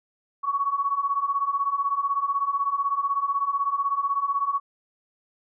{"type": "beating tone pair", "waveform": "sine", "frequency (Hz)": [1108.7, 1124.7], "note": ["C#6", "C#6"], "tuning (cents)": [0, 25], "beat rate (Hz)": 16, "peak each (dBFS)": [-27, -24], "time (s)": [0.43, 4.6], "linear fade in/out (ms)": 20, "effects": []}